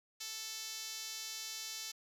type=tone with band-pass filter; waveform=5% pulse; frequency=440 Hz; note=A4; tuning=in tune; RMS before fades=-44 dBFS; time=0.2-1.92 s; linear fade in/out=10 ms; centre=7300 Hz; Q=1.4; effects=none